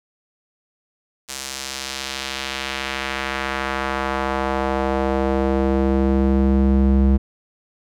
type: tone with band-pass filter sweep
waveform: square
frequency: 66.9 Hz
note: C2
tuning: 39 cents sharp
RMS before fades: -20 dBFS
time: 1.28-7.18 s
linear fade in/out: 20 ms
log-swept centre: 7300 to 150 Hz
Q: 1
effects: none